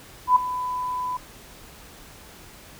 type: tone with ADSR envelope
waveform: sine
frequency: 1000 Hz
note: B5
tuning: 21 cents sharp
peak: -10 dBFS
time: 0.27-1.17 s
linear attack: 89 ms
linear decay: 8 ms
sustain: -15 dB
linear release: 4 ms
effects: pink hiss -46 dBFS RMS until 2.79 s